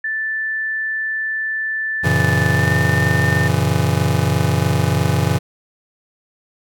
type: tone with pitch glide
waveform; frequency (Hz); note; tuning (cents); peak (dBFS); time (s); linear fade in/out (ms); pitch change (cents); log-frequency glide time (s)
sine; 1760 to 1800.1; A6 to A6; 0 to +39; -19; 0.04-3.48; 5; +39; 2.51-2.69
type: chord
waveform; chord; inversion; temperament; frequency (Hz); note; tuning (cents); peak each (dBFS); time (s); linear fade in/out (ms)
square; F# dominant seventh; none; just; 92.5 / 115.62 / 138.75 / 166.5; F#2 / A#2 / C#3 / E3; 0 / -14 / +2 / +18; -21; 2.03-5.39; 20
effects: none